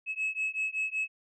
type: beating tone pair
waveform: sine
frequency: 2578 / 2583.3 Hz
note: E7 / E7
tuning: -39 / -36 cents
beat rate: 5.3 Hz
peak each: -31 dBFS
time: 0.06-1.08 s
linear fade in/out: 50 ms
effects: tanh soft clip ceiling -25 dBFS